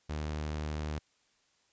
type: tone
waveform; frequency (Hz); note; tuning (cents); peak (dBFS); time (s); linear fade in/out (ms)
sawtooth; 76; D#2; -40; -30; 0.09-0.99; 10
effects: white hiss -71 dBFS RMS until 1.72 s + resampled to 16000 Hz